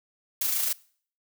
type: noise with amplitude modulation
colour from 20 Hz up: blue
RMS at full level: -25 dBFS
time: 0.41-0.73 s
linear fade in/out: 5 ms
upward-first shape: sine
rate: 27.5 Hz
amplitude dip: 40%
effects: noise-tail reverb RT60 0.5 s tail -22 dB re dry